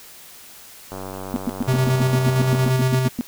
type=click train; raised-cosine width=1 ms; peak=-18 dBFS; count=170; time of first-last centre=0.92-2.697 s; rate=95.1 Hz
type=tone bursts; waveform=sine; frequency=240.8 Hz; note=B3; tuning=44 cents flat; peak=-18 dBFS; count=15; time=1.34-3.21 s; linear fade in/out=0 ms; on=22 ms; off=110 ms
type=tone with tremolo; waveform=square; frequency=129.7 Hz; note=C3; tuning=15 cents flat; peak=-16 dBFS; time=1.67-3.09 s; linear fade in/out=20 ms; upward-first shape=square; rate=8.7 Hz; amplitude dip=30%
effects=white hiss -43 dBFS RMS until 3.27 s